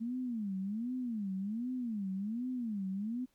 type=tone with vibrato; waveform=sine; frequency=220 Hz; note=A3; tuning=in tune; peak=-34 dBFS; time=0-3.26 s; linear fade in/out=20 ms; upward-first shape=sine; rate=1.3 Hz; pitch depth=260 cents each way; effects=pink hiss -75 dBFS RMS until 3.34 s